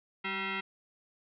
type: tone with frequency modulation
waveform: sine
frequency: 381.3 Hz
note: G4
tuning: 48 cents flat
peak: -32 dBFS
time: 0.24-0.61 s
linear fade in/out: 10 ms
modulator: 578 Hz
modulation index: 4.7
effects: none